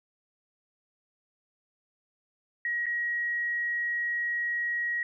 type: tone with dropouts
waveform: sine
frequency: 1900 Hz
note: A#6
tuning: 33 cents sharp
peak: -27 dBFS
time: 2.65-5.03 s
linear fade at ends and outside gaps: 2 ms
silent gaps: 2.858-2.865 s
effects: none